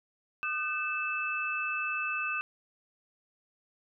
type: tone cluster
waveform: sine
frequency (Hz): 1221 / 1517 / 2628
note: D#6 / F#6 / E7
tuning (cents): -33 / +43 / -6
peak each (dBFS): -36 / -36 / -32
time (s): 0.43-2.41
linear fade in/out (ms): 0
effects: none